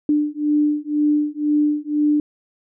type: beating tone pair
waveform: sine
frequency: 296.5 / 298.5 Hz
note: D4 / D4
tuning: +17 / +28 cents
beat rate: 2 Hz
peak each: -19 dBFS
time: 0.09-2.2 s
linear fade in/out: 2 ms
effects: none